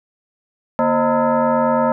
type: tone with frequency modulation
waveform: sine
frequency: 146.83 Hz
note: D3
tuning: in tune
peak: -13 dBFS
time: 0.79-1.92 s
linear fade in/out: 0 ms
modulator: 383 Hz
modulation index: 2.6
effects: none